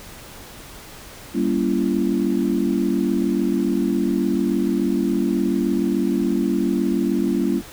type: chord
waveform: sine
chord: G diminished seventh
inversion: none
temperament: just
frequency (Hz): 196 / 235.2 / 282.2 / 338.7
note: G3 / Bb3 / Db4 / Fb4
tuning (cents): 0 / +16 / +31 / +47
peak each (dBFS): -23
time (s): 1.33-7.62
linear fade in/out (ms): 50
effects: pink hiss -40 dBFS RMS until 7.72 s